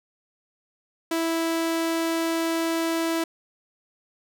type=tone; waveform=sawtooth; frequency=329.2 Hz; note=E4; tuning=2 cents flat; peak=-19 dBFS; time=1.11-3.24 s; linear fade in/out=5 ms; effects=none